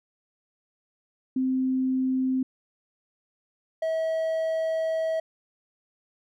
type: tone pair in turn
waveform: sine / triangle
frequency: 260 / 644.8 Hz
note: C4 / E5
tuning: -11 / -38 cents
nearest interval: octave + major third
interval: 1573 cents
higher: second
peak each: -22 dBFS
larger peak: neither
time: 1.36-2.43 / 3.82-5.2 s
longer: second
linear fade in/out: 5 ms
effects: none